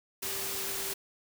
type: tone in noise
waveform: sine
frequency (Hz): 391.5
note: G4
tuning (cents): -2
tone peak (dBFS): -44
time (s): 0.22-0.94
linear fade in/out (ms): 10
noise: white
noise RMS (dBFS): -35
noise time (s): 0.22-0.94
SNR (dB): -12
effects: none